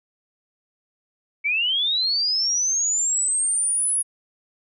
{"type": "linear sweep", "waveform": "sine", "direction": "up", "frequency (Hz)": [2232, 10490], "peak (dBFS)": -19, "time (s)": [1.44, 4.03], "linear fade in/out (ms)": 20, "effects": []}